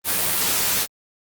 white noise with comb filter, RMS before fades -21 dBFS, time 0.04-0.87 s, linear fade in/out 50 ms, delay 11 ms, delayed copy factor +0.85, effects Opus 32 kbps

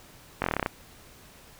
slowing click train, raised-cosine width 0.5 ms, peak -10 dBFS, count 10, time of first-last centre 0.42-0.661 s, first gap 21 ms, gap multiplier 1.06, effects pink hiss -52 dBFS RMS until 1.59 s

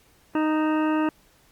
harmonic tone with a mistuned harmonic, 310 Hz, D#4, 6 cents flat, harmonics 1 / 2 / 3 / 4 / 5 / 6 / 8 / 9, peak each -21 / -31 / -30 / -33 / -36 / -40 / -42 / -44 dBFS, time 0.35-1.09 s, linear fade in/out 2 ms, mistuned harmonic 8, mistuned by +77 cents, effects pink hiss -59 dBFS RMS until 1.51 s + Opus 48 kbps

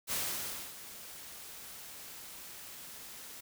white noise with ADSR envelope, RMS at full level -34 dBFS, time 0.07-3.41 s, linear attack 47 ms, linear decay 610 ms, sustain -14 dB, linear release 9 ms, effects none

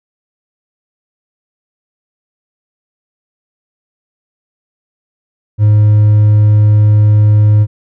triangle tone with hard clipping, 105.4 Hz, G#2, 26 cents sharp, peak -5 dBFS, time 5.58-7.67 s, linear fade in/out 50 ms, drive 5 dB, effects none

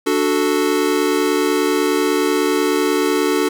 square chord, D major, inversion none, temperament equal, 293.7 / 370 / 440 Hz, D4 / F#4 / A4, 0 / 0 / 0 cents, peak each -20 dBFS, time 0.06-3.49 s, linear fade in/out 10 ms, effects none

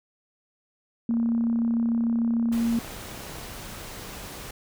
sine tone, 231.8 Hz, A#3, 10 cents flat, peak -21 dBFS, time 1.09-2.79 s, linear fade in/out 2 ms
click train, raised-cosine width 1 ms, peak -29 dBFS, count 79, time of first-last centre 1.11-3.445 s, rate 33.4 Hz
pink noise, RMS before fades -39 dBFS, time 2.52-4.51 s, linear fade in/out 5 ms
effects none

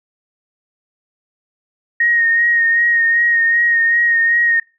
sine tone with vibrato, 1864.7 Hz, A#6, in tune, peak -11 dBFS, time 2-4.6 s, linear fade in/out 5 ms, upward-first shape sine, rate 2.6 Hz, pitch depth 26 cents each way, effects noise-tail reverb RT60 0.3 s tail -23 dB re dry

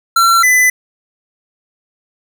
square tone pair in turn, 1357 / 2005 Hz, E6 / B6, +50 / +26 cents, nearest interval perfect fifth, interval 676 cents, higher second, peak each -8 dBFS, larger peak neither, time 0.16-0.43 / 0.43-0.7 s, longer neither, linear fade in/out 5 ms, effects none

